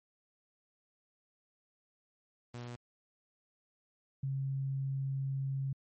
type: tone pair in turn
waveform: sawtooth / sine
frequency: 120.9 / 135.71 Hz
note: B2 / C#3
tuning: -36 / -36 cents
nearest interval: major second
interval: 200 cents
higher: second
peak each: -38 / -32 dBFS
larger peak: second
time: 2.54-2.76 / 4.23-5.73 s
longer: second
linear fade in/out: 5 ms
effects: MP3 32 kbps